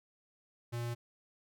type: tone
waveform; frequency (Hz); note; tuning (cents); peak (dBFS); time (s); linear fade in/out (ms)
square; 118.8; A#2; +33; -36; 0.72-0.95; 20
effects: none